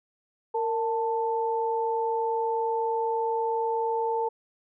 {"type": "tone pair together", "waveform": "sine", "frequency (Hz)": [460.1, 884.2], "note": ["A#4", "A5"], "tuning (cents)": [-23, 8], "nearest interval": "major seventh", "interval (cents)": 1131, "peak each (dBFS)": -27, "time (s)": [0.54, 4.29], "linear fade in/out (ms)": 10, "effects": []}